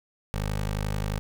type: tone with notch filter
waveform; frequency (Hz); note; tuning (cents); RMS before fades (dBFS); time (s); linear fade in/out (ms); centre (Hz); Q
15% pulse; 51.4; G#1; -17; -29; 0.34-1.19; 0; 290; 1.9
effects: none